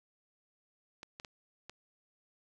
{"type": "clicks", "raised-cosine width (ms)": 0.2, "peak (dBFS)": -28, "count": 4, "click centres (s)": [1.031, 1.199, 1.248, 1.696], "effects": []}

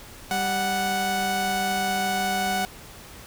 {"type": "tone pair together", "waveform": "sawtooth", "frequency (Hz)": [196.31, 740], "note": ["G3", "F#5"], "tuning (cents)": [3, 0], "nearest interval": "octave + major seventh", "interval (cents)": 2297, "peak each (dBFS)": [-26, -20], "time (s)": [0.31, 2.65], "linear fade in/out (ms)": 0, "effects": ["pink hiss -44 dBFS RMS until 3.26 s"]}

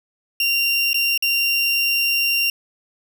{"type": "tone with dropouts", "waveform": "30% pulse", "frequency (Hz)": 2769, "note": "F7", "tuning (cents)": -15, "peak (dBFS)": -14, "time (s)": [0.4, 2.5], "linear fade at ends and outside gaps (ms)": 2, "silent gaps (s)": [[0.932, 0.943], [1.177, 1.224]], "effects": []}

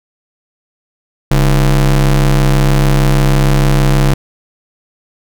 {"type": "ring-modulated tone", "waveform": "square", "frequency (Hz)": 85.7, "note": "F2", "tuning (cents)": -32, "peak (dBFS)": -5, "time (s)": [1.31, 4.14], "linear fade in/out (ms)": 5, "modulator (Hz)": 52.5, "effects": []}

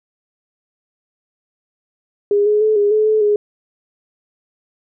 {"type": "tone with pitch steps", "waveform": "sine", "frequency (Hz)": [408.6, 420.6, 432.4, 409.8, 429.5, 432.7, 415.9], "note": ["G#4", "G#4", "A4", "G#4", "A4", "A4", "G#4"], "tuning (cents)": [-28, 22, -30, -23, -42, -29, 2], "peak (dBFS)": -11, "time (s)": [2.31, 3.36], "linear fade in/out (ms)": 2, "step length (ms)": 150, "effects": []}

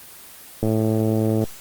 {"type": "click train", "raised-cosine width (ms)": 2, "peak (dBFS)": -8, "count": 90, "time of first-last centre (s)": [0.63, 1.439], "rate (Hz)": 110, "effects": ["white hiss -42 dBFS RMS until 1.6 s", "Opus 24 kbps"]}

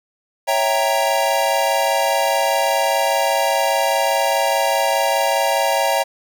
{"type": "chord", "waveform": "square", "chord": "C# diminished seventh", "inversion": "none", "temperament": "equal", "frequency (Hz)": [554.4, 659.3, 784, 932.3], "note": ["C#5", "E5", "G5", "Bb5"], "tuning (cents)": [0, 0, 0, 0], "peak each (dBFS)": -22, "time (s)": [0.47, 6.04], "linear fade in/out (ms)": 20, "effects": []}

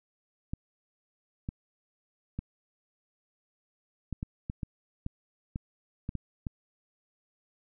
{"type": "clicks", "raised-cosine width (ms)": 5, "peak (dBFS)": -21, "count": 12, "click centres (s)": [0.535, 1.489, 2.39, 4.127, 4.229, 4.499, 4.632, 5.064, 5.559, 6.091, 6.153, 6.468], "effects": []}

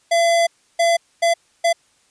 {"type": "tone bursts at uneven times", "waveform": "square", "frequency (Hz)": 677, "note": "E5", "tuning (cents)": 46, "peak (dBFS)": -14, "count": 4, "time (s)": [[0.11, 0.47], [0.79, 0.97], [1.22, 1.34], [1.64, 1.73]], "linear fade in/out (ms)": 10, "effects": ["white hiss -59 dBFS RMS until 2.1 s", "resampled to 22050 Hz"]}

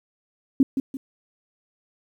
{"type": "tone with echo", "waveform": "sine", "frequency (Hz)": 268.1, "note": "C4", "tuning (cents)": 42, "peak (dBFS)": -12, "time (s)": [0.6, 0.63], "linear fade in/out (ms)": 2, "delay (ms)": 170, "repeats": 2, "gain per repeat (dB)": -8, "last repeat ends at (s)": 0.97, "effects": ["9-bit"]}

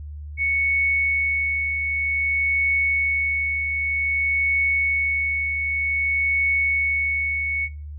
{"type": "tone with tremolo", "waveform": "sine", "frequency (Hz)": 2217, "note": "C#7", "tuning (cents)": 0, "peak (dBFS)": -17, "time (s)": [0.37, 7.69], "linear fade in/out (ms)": 50, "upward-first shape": "triangle", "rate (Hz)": 0.53, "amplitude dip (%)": 45, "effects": ["noise-tail reverb RT60 0.4 s tail -24 dB re dry", "added 74 Hz sine -32 dBFS peak until 7.98 s"]}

